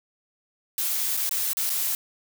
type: noise with dropouts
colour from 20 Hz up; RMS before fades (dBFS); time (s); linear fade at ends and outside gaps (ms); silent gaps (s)
blue; -26; 0.78-1.95; 1; 1.168-1.173 / 1.293-1.311 / 1.532-1.57 / 1.696-1.701
effects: none